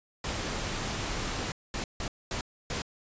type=noise bursts at uneven times; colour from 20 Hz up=pink; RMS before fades=-33 dBFS; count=5; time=0.24-1.52 / 1.74-1.84 / 2-2.08 / 2.31-2.41 / 2.7-2.82 s; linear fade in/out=2 ms; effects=resampled to 16000 Hz